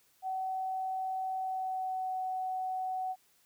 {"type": "tone with pitch glide", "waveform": "sine", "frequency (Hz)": [756, 748.2], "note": ["F#5", "F#5"], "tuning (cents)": [37, 19], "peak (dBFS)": -32, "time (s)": [0.22, 3.16], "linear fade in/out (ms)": 50, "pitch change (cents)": -18, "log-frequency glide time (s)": [1.36, 2.17], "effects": ["white hiss -68 dBFS RMS until 3.45 s"]}